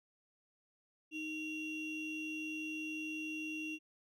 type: ring-modulated tone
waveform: triangle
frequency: 1531 Hz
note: G6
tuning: 41 cents flat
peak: -34 dBFS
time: 1.11-3.79 s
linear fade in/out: 50 ms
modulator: 1220 Hz
effects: none